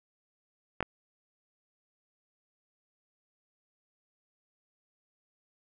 clicks, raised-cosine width 0.5 ms, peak -15 dBFS, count 2, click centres 0.806 / 0.827 s, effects none

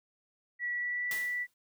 sine tone with pitch glide, 1940 to 1963.7 Hz, B6 to B6, -31 to -10 cents, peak -31 dBFS, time 0.59-1.47 s, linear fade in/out 50 ms, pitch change +21 cents, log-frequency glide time 0.72-1.05 s
white noise with exponential decay, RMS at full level -38 dBFS, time 1.11-1.54 s, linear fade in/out 2 ms, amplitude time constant 93 ms
effects none

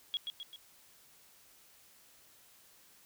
sine tone with echo, 3322 Hz, G#7, in tune, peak -31 dBFS, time 0.14-0.17 s, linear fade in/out 0 ms, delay 130 ms, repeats 3, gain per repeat -5 dB, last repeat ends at 0.56 s, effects white hiss -62 dBFS RMS until 3.05 s

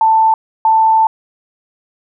sine tone pair in turn, 886 / 886 Hz, A5 / A5, +12 / +12 cents, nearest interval unison, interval 0 cents, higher neither, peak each -7 dBFS, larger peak neither, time 0.01-0.34 / 0.65-1.07 s, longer second, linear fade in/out 2 ms, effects none

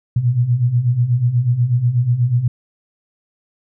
sine beating tone pair, 116.54 / 124.74 Hz, A#2 / B2, 0 / +18 cents, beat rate 8.2 Hz, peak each -19 / -14 dBFS, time 0.16-2.48 s, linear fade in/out 5 ms, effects none

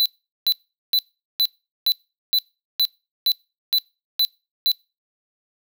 square tone bursts, 3995 Hz, B7, 19 cents sharp, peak -16 dBFS, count 11, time 0-4.716 s, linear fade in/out 0 ms, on 56 ms, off 410 ms, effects noise-tail reverb RT60 0.3 s tail -25 dB re dry

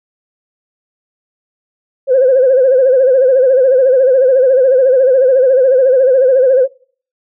sine tone with vibrato, 521 Hz, C5, 7 cents flat, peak -5 dBFS, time 2.07-6.68 s, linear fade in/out 50 ms, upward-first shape sine, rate 14 Hz, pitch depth 88 cents each way, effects noise-tail reverb RT60 0.5 s tail -26 dB re dry + tanh soft clip ceiling -1 dBFS

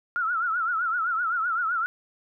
sine tone with vibrato, 1374 Hz, F6, 29 cents flat, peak -23 dBFS, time 0.16-1.86 s, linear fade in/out 0 ms, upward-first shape triangle, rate 7.8 Hz, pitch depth 140 cents each way, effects none

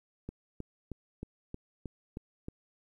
click train, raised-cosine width 3 ms, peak -26 dBFS, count 8, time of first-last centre 0.29-2.484 s, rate 3.19 Hz, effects 11-bit

